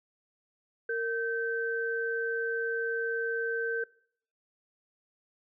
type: tone pair together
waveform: sine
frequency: 460.2 / 1548 Hz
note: A#4 / G6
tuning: -22 / -22 cents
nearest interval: octave + major sixth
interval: 2100 cents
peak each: -31 / -32 dBFS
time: 0.89-3.84 s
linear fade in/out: 5 ms
effects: noise-tail reverb RT60 0.6 s tail -22 dB re dry